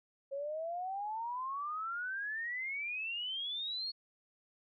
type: exponential sweep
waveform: sine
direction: up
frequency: 542 to 4379 Hz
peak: -36 dBFS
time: 0.31-3.92 s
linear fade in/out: 20 ms
effects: none